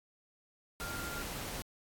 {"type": "tone in noise", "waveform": "sine", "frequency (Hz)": 1396.9, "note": "F6", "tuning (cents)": 0, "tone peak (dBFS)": -42, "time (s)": [0.81, 1.22], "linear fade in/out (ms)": 0, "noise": "pink", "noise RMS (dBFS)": -41, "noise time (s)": [0.8, 1.62], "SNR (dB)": -4, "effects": ["AAC 64 kbps"]}